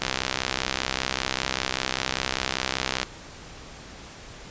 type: click train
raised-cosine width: 0.2 ms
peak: -6 dBFS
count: 197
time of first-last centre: 0.02-3.031 s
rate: 65.1 Hz
effects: pink hiss -43 dBFS RMS until 4.5 s + resampled to 16000 Hz